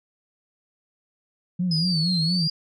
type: tone with vibrato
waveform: sine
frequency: 170 Hz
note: F3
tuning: 46 cents flat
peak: -20 dBFS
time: 1.59-2.48 s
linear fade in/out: 10 ms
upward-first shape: sine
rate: 4.3 Hz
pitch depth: 130 cents each way
type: linear two-way sweep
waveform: sine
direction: down then up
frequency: 5100 to 4109 to 4858 Hz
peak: -22 dBFS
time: 1.71-2.5 s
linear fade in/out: 5 ms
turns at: 2.16 s
effects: tanh soft clip ceiling -15 dBFS